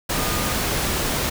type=tone in noise; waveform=sine; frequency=1220 Hz; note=D#6; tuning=34 cents flat; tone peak=-31 dBFS; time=0.15-0.53 s; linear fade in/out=10 ms; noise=pink; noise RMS=-23 dBFS; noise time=0.09-1.3 s; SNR=-11 dB; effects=none